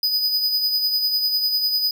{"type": "tone with tremolo", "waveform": "square", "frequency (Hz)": 4978, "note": "D#8", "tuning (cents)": 0, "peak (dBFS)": -17, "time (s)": [0.03, 1.91], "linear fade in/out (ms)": 2, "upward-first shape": "sine", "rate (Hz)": 10, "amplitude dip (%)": 45, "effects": []}